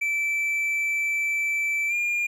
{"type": "tone with pitch glide", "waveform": "triangle", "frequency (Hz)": [2324, 2410], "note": ["D7", "D7"], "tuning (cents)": [-19, 44], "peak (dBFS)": -21, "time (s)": [0.01, 2.27], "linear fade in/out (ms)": 10, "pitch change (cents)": 63, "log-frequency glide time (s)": [1.88, 1.94], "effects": []}